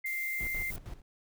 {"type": "tone", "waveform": "sine", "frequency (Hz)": 2093, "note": "C7", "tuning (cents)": 0, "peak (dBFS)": -32, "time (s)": [0.04, 0.71], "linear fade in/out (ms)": 10}
{"type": "noise", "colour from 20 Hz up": "violet", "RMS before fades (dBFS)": -43, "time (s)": [0.06, 0.76], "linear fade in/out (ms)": 0}
{"type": "noise with tremolo", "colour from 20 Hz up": "brown", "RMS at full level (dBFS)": -40, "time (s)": [0.39, 1.02], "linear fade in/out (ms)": 20, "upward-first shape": "square", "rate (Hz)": 6.4, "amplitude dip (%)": 75}
{"effects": []}